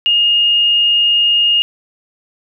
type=tone; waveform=sine; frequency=2845 Hz; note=F7; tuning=31 cents sharp; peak=-9 dBFS; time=0.06-1.62 s; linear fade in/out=0 ms; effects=none